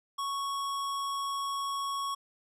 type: tone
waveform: square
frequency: 1108.7 Hz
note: C#6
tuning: in tune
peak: -32 dBFS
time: 0.18-2.15 s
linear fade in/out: 10 ms
effects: low-pass 12000 Hz 12 dB/octave